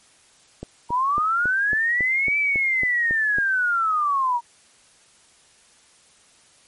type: click train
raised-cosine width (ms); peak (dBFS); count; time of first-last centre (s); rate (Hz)
2; -18; 11; 0.63-3.385; 3.63
type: linear two-way sweep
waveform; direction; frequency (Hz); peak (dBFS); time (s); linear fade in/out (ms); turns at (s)
sine; up then down; 932.3 to 2328 to 932.3; -18; 0.89-4.41; 50; 2.38
effects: white hiss -55 dBFS RMS until 6.67 s + MP3 48 kbps